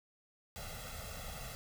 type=noise with comb filter; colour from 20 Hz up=pink; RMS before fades=-45 dBFS; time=0.56-1.55 s; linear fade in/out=0 ms; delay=1.5 ms; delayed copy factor=+0.9; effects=none